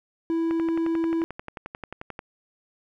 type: tone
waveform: triangle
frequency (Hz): 329.6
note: E4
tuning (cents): 0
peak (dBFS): -20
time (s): 0.3-1.24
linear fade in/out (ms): 0
type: click train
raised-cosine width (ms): 0.5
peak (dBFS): -20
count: 20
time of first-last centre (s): 0.51-2.191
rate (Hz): 11.3
effects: none